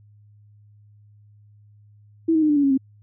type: tone with pitch steps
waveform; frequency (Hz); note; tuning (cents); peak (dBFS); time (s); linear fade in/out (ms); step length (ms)
sine; 326.8 / 315.9 / 305.3 / 295 / 285.2 / 275.6 / 266.4; E4 / D#4 / D#4 / D4 / C#4 / C#4 / C4; -15 / +26 / -33 / +8 / +49 / -10 / +31; -15; 2.28-2.777; 10; 71
effects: added 104 Hz sine -49 dBFS peak until 3.02 s